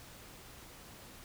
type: silence
effects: pink hiss -53 dBFS RMS until 1.24 s